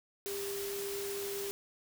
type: tone in noise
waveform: sine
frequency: 399.1 Hz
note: G4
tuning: 31 cents sharp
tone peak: -37 dBFS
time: 0.26-1.51 s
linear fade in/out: 0 ms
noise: white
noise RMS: -42 dBFS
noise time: 0.26-1.51 s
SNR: +2 dB
effects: none